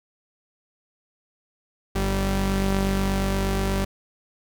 sawtooth tone pair together, 48.37 / 194.1 Hz, G1 / G3, -22 / -17 cents, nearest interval 2 octaves, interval 2405 cents, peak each -20 dBFS, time 1.95-3.85 s, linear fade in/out 10 ms, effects none

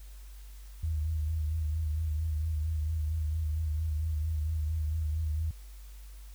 sine tone with vibrato, 78.2 Hz, D#2, 9 cents sharp, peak -28 dBFS, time 0.83-5.51 s, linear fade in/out 5 ms, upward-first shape sine, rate 4.4 Hz, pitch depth 56 cents each way, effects added 50 Hz sine -44 dBFS peak until 6.34 s + white hiss -59 dBFS RMS until 6.34 s

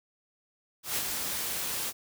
white noise with ADSR envelope, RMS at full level -29 dBFS, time 0.83-1.93 s, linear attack 140 ms, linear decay 35 ms, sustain -4 dB, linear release 45 ms, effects none

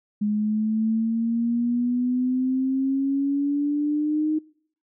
sine exponential sweep, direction up, 207.7 to 311.1 Hz, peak -20 dBFS, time 0.21-4.39 s, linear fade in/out 10 ms, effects noise-tail reverb RT60 0.6 s tail -24 dB re dry

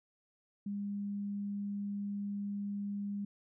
sine tone, 202.3 Hz, G#3, 45 cents flat, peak -35 dBFS, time 0.66-3.25 s, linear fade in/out 5 ms, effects none

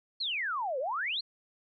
sine exponential two-way sweep, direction down then up, 4430 to 493.9 to 4430 Hz, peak -30 dBFS, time 0.2-1.21 s, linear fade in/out 10 ms, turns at 0.79 s, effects none

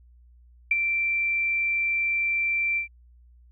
sine tone with ADSR envelope, 2349 Hz, D7, in tune, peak -16 dBFS, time 0.71-2.88 s, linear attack 4 ms, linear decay 27 ms, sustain -6 dB, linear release 110 ms, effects added 60 Hz sine -51 dBFS peak until 3.51 s

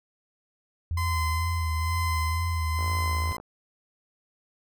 sine tone with vibrato, 82.8 Hz, E2, 8 cents sharp, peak -25 dBFS, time 0.91-3.32 s, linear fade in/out 0 ms, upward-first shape sine, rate 2.1 Hz, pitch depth 68 cents each way
30% pulse tone with tremolo, 1029 Hz, C6, 29 cents flat, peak -25 dBFS, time 0.97-3.37 s, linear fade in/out 5 ms, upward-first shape sine, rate 1.1 Hz, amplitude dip 45%
click train, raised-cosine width 1 ms, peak -27 dBFS, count 35, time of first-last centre 2.79-3.4 s, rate 55.7 Hz
effects none

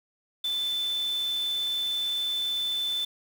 sine tone in noise, 3522 Hz, A7, 1 cent sharp, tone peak -26 dBFS, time 0.44-3.05 s, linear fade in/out 5 ms, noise white, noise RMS -44 dBFS, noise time 0.44-3.05 s, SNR +15 dB, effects none

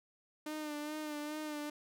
sawtooth tone with vibrato, 301.5 Hz, D4, 46 cents sharp, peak -35 dBFS, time 0.46-1.7 s, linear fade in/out 5 ms, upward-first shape sine, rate 2.4 Hz, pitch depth 38 cents each way, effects none

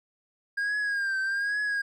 triangle tone with vibrato, 1617 Hz, G#6, 47 cents flat, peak -24 dBFS, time 0.57-1.82 s, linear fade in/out 10 ms, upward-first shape triangle, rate 1.2 Hz, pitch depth 80 cents each way, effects resampled to 24000 Hz

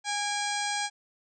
harmonic tone with a mistuned harmonic, 821 Hz, G#5, 20 cents flat, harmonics 1 / 2 / 3 / 4 / 5 / 6 / 7 / 8 / 9 / 10, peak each -32 / -35 / -37 / -38 / -39 / -40 / -40 / -41 / -42 / -42 dBFS, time 0.04-0.9 s, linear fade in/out 50 ms, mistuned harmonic 3, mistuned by -74 cents, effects none

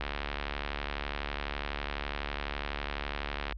click train, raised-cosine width 0.3 ms, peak -17 dBFS, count 254, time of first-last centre 0.01-3.524 s, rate 72 Hz, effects added 50 Hz sine -38 dBFS peak until 3.57 s + low-pass 4000 Hz 12 dB/octave

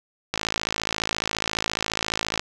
click train, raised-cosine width 0.2 ms, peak -6 dBFS, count 113, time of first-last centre 0.34-2.395 s, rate 54.5 Hz, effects none

